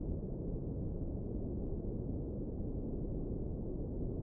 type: low-pass noise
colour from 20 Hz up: pink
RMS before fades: -39 dBFS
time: 0-4.22 s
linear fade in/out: 10 ms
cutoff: 450 Hz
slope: 24 dB/octave
effects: none